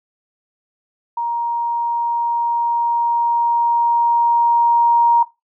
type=tone with level ramp; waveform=sine; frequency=940 Hz; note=A#5; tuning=14 cents sharp; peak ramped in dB=-18 to -9 dBFS; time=1.17-5.23 s; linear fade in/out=5 ms; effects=noise-tail reverb RT60 0.2 s tail -17 dB re dry